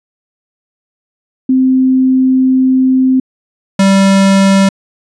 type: tone pair in turn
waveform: sine / square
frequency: 260 / 194.78 Hz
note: C4 / G3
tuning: -11 / -11 cents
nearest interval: perfect fourth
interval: 500 cents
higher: first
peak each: -6 dBFS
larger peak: neither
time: 1.49-3.2 / 3.79-4.69 s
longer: first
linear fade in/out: 5 ms
effects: resampled to 22050 Hz